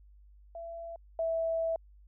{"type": "tone pair in turn", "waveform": "sine", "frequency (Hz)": [671, 656.4], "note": ["E5", "E5"], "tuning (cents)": [31, -8], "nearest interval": "unison", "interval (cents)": 39, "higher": "first", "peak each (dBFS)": [-39, -28], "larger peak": "second", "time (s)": [[0.55, 0.96], [1.19, 1.76]], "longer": "second", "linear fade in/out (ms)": 2, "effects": ["added 50 Hz sine -54 dBFS peak until 2.07 s"]}